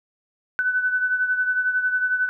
sine beating tone pair, 1500 / 1511 Hz, F#6 / F#6, +23 / +36 cents, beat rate 11 Hz, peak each -20 / -27 dBFS, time 0.59-2.29 s, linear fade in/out 0 ms, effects none

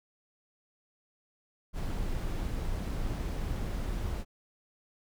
brown noise, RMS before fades -33 dBFS, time 1.73-4.25 s, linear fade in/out 50 ms, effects none

